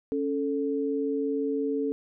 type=tone pair together; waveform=sine; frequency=277.2 / 440 Hz; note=C#4 / A4; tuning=0 / 0 cents; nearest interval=minor sixth; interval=800 cents; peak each=-28 dBFS; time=0.12-1.92 s; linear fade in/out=0 ms; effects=none